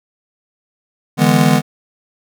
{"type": "chord", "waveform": "square", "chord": "E dominant seventh", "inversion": "third", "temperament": "just", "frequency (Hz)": [148.33, 164.81, 206, 247.2], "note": ["D3", "E3", "G#3", "B3"], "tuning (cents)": [18, 0, -14, 2], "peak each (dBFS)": -16, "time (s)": [1.17, 1.62], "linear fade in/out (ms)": 50, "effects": []}